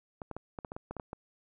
clicks, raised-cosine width 1 ms, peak -25 dBFS, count 11, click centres 0.218 / 0.313 / 0.366 / 0.588 / 0.648 / 0.719 / 0.765 / 0.91 / 0.967 / 0.998 / 1.131 s, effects none

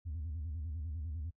sine tone with vibrato, 78.7 Hz, D#2, 20 cents sharp, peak -35 dBFS, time 0.05-1.31 s, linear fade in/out 20 ms, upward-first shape square, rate 10 Hz, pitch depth 140 cents each way, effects noise-tail reverb RT60 0.1 s tail -23 dB re dry + tanh soft clip ceiling -35 dBFS

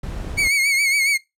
brown noise, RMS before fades -29 dBFS, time 0.03-0.48 s, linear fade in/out 5 ms
clicks, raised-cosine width 2 ms, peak -22 dBFS, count 2, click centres 0.201 / 0.247 s
40% pulse tone with vibrato, 2212 Hz, C#7, 4 cents flat, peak -15 dBFS, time 0.37-1.18 s, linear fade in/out 20 ms, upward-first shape triangle, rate 7.2 Hz, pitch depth 81 cents each way
effects noise-tail reverb RT60 0.2 s tail -22 dB re dry + low-pass 12000 Hz 12 dB/octave

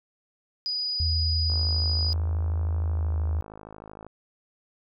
sine tone, 4935 Hz, D#8, 15 cents flat, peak -26 dBFS, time 0.66-2.13 s, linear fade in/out 0 ms
sine tone with pitch glide, 82 to 79.02 Hz, E2 to D#2, -9 to +27 cents, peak -23 dBFS, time 1-3.41 s, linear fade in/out 0 ms, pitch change -64 cents, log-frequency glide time 2.84-3.19 s
click train, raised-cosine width 1 ms, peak -28 dBFS, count 137, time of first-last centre 1.5-4.066 s, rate 53 Hz
effects none

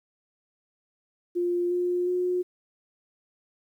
sine tone with pitch steps, 351.1 / 355.8 / 360.6 Hz, F4 / F4 / F#4, +9 / +32 / -45 cents, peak -23 dBFS, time 1.35-2.43 s, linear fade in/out 20 ms, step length 360 ms, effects 10-bit

